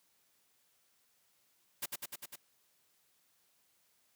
white noise with echo, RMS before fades -37 dBFS, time 1.82-1.86 s, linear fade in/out 10 ms, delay 100 ms, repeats 5, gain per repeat -2 dB, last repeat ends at 2.36 s, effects white hiss -73 dBFS RMS until 4.15 s + high-pass 80 Hz 12 dB/octave

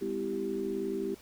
sine tone cluster, 202.8 / 254.3 / 331 / 390.4 Hz, G#3 / C4 / E4 / G4, -41 / -49 / +7 / -7 cents, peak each -39 / -39 / -37 / -33 dBFS, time 0.01-1.15 s, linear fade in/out 10 ms, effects pink hiss -55 dBFS RMS until 1.21 s

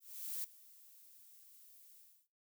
violet noise with ADSR envelope, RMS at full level -40 dBFS, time 0-2.28 s, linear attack 440 ms, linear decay 6 ms, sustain -21 dB, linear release 280 ms, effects noise-tail reverb RT60 0.4 s tail -21 dB re dry

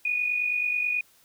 sine tone with amplitude modulation, 2464 Hz, D#7, 17 cents flat, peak -21 dBFS, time 0.05-1.01 s, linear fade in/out 5 ms, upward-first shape sine, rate 49.3 Hz, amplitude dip 55%, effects white hiss -60 dBFS RMS until 1.24 s

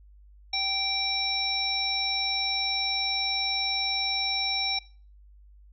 harmonic tone, 780 Hz, G5, 9 cents flat, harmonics 1 / 3 / 5 / 7, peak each -35 / -32 / -30 / -29 dBFS, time 0.53-4.79 s, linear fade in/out 5 ms, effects noise-tail reverb RT60 0.4 s tail -21 dB re dry + added 50 Hz sine -50 dBFS peak until 5.72 s

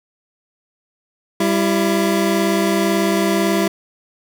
25% pulse tone pair together, 196.36 / 334.6 Hz, G3 / E4, +3 / +26 cents, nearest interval major sixth, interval 923 cents, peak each -14 / -14 dBFS, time 1.4-3.68 s, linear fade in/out 5 ms, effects none

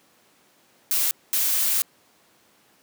blue noise bursts at uneven times, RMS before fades -22 dBFS, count 2, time 0.91-1.11 / 1.33-1.82 s, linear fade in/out 0 ms, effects pink hiss -59 dBFS RMS until 2.82 s + high-pass 200 Hz 12 dB/octave

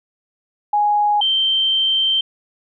sine tone pair in turn, 830.6 / 3127 Hz, G#5 / G7, 0 / -5 cents, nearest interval octave + major seventh, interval 2295 cents, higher second, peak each -13 / -14 dBFS, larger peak first, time 0.73-1.21 / 1.21-2.21 s, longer second, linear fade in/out 5 ms, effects none

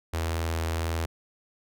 sawtooth tone with notch filter, 82 Hz, E2, 9 cents flat, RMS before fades -29 dBFS, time 0.13-1.06 s, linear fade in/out 10 ms, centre 180 Hz, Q 0.81, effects none

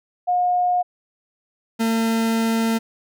sine / 40% pulse tone pair in turn, 718 / 226.2 Hz, F5 / A3, +48 / +48 cents, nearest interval octave + minor sixth, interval 2000 cents, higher first, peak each -16 / -17 dBFS, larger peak first, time 0.27-0.83 / 1.79-2.79 s, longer second, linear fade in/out 20 ms, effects none

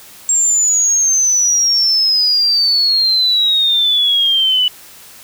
sine exponential sweep, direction down, 7500 to 2960 Hz, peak -10 dBFS, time 0.29-4.68 s, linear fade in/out 2 ms, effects white hiss -39 dBFS RMS until 5.23 s

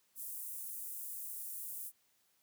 pink high-pass noise, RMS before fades -44 dBFS, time 0.15-1.92 s, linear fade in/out 50 ms, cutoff 10000 Hz, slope 24 dB/octave, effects white hiss -74 dBFS RMS until 2.42 s + high-pass 80 Hz 12 dB/octave

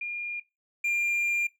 sine / triangle tone pair in turn, 2414 / 2395 Hz, D7 / D7, +47 / +33 cents, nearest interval unison, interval 14 cents, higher first, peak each -30 / -23 dBFS, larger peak second, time 0.01-0.4 / 0.84-1.47 s, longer second, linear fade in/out 5 ms, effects noise-tail reverb RT60 0.2 s tail -19 dB re dry

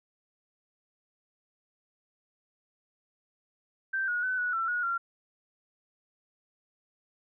sine tone with pitch steps, 1561 / 1449 / 1511 / 1468 / 1344 / 1451 / 1378 Hz, G6 / F#6 / F#6 / F#6 / E6 / F#6 / F6, -8 / -37 / +36 / -14 / +33 / -34 / -24 cents, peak -27 dBFS, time 3.93-4.98 s, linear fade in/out 10 ms, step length 150 ms, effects none

